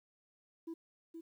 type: tone with echo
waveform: sine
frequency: 329.6 Hz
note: E4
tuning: in tune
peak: -38 dBFS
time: 0.67-0.74 s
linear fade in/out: 10 ms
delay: 470 ms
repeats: 1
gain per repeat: -6 dB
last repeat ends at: 1.21 s
effects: tanh soft clip ceiling -39 dBFS + 12-bit